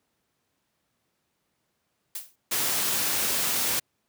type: noise with exponential decay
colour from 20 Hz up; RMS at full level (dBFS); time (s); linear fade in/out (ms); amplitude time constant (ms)
blue; -30; 2.15-2.36; 5; 45
type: noise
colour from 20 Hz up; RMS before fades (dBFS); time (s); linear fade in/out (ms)
white; -26; 2.51-3.8; 10
effects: pink hiss -75 dBFS RMS until 4.08 s + high-pass 100 Hz 12 dB/octave

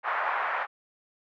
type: band-pass noise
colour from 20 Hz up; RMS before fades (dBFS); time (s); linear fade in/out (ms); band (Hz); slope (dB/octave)
pink; -29; 0.03-0.67; 50; 780 to 1800; 24
effects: none

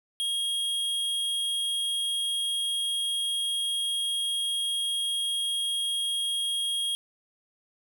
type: tone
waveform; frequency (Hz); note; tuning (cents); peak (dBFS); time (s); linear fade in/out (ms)
square; 3265; G#7; -30; -27; 0.2-6.95; 0
effects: none

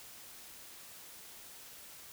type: silence
effects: white hiss -52 dBFS RMS until 2.12 s

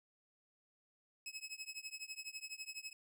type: tone with tremolo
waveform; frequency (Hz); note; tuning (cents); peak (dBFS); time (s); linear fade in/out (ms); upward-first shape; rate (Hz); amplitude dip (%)
20% pulse; 2570; E7; -45; -37; 1.26-2.93; 2; triangle; 12; 100
effects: none

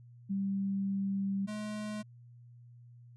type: tone pair in turn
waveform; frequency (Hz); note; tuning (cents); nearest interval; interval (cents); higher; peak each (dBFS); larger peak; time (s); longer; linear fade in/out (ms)
sine / square; 196 / 212.1; G3 / G#3; 0 / +37; minor second; 137; second; -30 / -37; first; 0.29-1.47 / 1.47-2.03; first; 20
effects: added 120 Hz sine -52 dBFS peak until 3.16 s + resampled to 24000 Hz

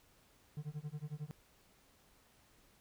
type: tone with tremolo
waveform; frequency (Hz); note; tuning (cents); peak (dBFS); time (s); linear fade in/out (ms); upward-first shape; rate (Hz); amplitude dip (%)
triangle; 149.7; D3; +33; -36; 0.57-1.31; 0; sine; 11; 100
effects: pink hiss -68 dBFS RMS until 2.8 s

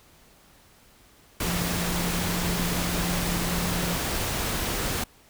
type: tone in noise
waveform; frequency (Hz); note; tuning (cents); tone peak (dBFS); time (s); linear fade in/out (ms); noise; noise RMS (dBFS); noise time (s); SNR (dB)
sine; 174.61; F3; 0; -29; 1.46-3.96; 5; pink; -28; 1.4-5.04; -4
effects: pink hiss -56 dBFS RMS until 5.29 s

